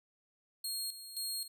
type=tone with tremolo; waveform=20% pulse; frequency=4260 Hz; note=C8; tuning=30 cents sharp; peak=-30 dBFS; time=0.64-1.48 s; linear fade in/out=5 ms; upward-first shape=square; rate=1.9 Hz; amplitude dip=70%; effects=none

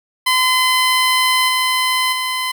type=tone with level steps; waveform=15% pulse; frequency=1023 Hz; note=C6; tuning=39 cents flat; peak=-6 / -8 / -12 dBFS; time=0.26-2.52 s; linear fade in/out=10 ms; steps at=1.48 / 2.12 s; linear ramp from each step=10 ms; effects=none

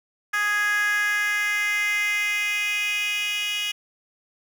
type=tone with high-pass filter sweep; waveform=10% pulse; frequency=414.9 Hz; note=G#4; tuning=2 cents flat; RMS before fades=-24 dBFS; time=0.33-3.72 s; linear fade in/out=10 ms; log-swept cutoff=1500 to 2900 Hz; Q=4.8; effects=none

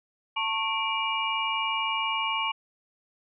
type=tone cluster; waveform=sine; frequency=894 / 1097 / 2344 / 2863 Hz; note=A5 / C#6 / D7 / F7; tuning=+27 / -18 / -4 / +42 cents; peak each=-31 dBFS; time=0.36-2.52 s; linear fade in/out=10 ms; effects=none

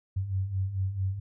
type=beating tone pair; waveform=sine; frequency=92.5 / 97 Hz; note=F#2 / G2; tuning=0 / -18 cents; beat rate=4.5 Hz; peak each=-34 / -28 dBFS; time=0.16-1.2 s; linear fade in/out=10 ms; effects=none

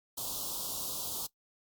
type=band-stop noise; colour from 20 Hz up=white; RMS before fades=-37 dBFS; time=0.17-1.27 s; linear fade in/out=10 ms; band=1200 to 3200 Hz; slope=48 dB/octave; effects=noise-tail reverb RT60 0.1 s tail -20 dB re dry + Opus 48 kbps

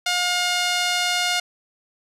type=tone with band-pass filter; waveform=sawtooth; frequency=714 Hz; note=F5; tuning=38 cents sharp; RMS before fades=-22 dBFS; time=0.06-1.4 s; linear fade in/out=5 ms; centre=3900 Hz; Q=0.8; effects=resampled to 32000 Hz

